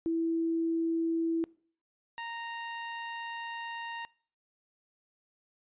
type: tone pair in turn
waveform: sine / 20% pulse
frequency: 329.6 / 929 Hz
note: E4 / A#5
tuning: 0 / -6 cents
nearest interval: octave + tritone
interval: 1794 cents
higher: second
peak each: -27 / -32 dBFS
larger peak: first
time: 0.06-1.44 / 2.18-4.05 s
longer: second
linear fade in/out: 0 ms
effects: noise-tail reverb RT60 0.5 s tail -24 dB re dry + resampled to 8000 Hz